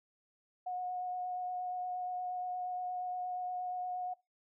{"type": "tone with vibrato", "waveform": "sine", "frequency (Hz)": 727, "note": "F#5", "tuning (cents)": -31, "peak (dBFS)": -35, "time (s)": [0.66, 4.14], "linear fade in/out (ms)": 10, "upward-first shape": "sine", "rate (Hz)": 8.5, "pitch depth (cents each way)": 11, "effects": ["noise-tail reverb RT60 0.2 s tail -20 dB re dry"]}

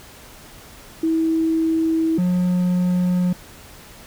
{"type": "tone pair in turn", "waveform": ["sine", "triangle"], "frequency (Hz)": [323.6, 179.84], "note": ["E4", "F#3"], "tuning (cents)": [-32, -49], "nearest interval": "minor seventh", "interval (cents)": 1017, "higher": "first", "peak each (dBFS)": [-16, -14], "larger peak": "second", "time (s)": [[1.03, 2.18], [2.18, 3.33]], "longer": "neither", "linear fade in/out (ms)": 5, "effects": ["pink hiss -43 dBFS RMS until 4.06 s"]}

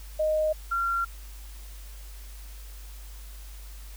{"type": "tone pair in turn", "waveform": "sine", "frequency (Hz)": [620, 1375.1], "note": ["D#5", "F6"], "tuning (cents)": [-6, -27], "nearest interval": "octave + major second", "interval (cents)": 1379, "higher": "second", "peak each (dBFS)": [-22, -24], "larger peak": "first", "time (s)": [[0.19, 0.53], [0.71, 1.05]], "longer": "neither", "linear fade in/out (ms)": 10, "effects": ["added 50 Hz sine -40 dBFS peak until 3.96 s", "white hiss -51 dBFS RMS until 3.96 s"]}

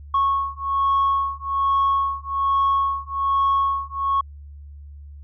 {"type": "beating tone pair", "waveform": "sine", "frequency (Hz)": [1100, 1101.2], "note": ["C#6", "C#6"], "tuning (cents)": [-14, -12], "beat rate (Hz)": 1.2, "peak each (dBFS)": -20, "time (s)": [0.14, 4.21], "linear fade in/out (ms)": 5, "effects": ["tanh soft clip ceiling -13 dBFS", "added 72 Hz sine -37 dBFS peak until 5.23 s"]}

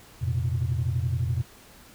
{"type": "chord", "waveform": "sine", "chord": "F suspended fourth", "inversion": "none", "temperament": "equal with one note detuned", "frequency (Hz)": [87.31, 116.54, 128.34], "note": ["F2", "Bb2", "C3"], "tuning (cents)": [0, 0, -33], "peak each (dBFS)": -27, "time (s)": [0.21, 1.43], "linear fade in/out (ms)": 20, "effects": ["tanh soft clip ceiling -17 dBFS", "pink hiss -51 dBFS RMS until 1.94 s"]}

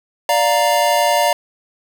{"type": "chord", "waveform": "square", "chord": "Bb major", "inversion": "first", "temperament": "equal", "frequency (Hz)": [587.3, 698.5, 932.3], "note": ["D5", "F5", "Bb5"], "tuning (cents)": [0, 0, 0], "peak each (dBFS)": -18, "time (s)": [0.29, 1.33], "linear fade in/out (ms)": 2, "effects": []}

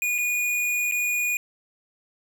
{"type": "tone with dropouts", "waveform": "square", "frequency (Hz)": 2451, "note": "D#7", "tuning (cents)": -27, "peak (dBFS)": -23, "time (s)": [0.02, 1.37], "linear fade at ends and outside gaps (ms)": 1, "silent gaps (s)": [[0.181, 0.185], [0.913, 0.921]], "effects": []}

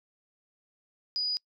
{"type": "tone", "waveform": "sine", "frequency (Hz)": 4929, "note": "D#8", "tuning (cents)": -17, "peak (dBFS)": -27, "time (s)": [1.16, 1.37], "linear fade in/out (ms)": 0, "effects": ["noise-tail reverb RT60 0.1 s tail -23 dB re dry"]}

